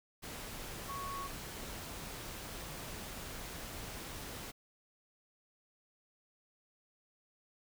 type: tone in noise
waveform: sine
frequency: 1108.7 Hz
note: C#6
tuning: in tune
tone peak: -40 dBFS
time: 0.88-1.28 s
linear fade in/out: 20 ms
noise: pink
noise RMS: -45 dBFS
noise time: 0.22-4.52 s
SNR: +2 dB
effects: none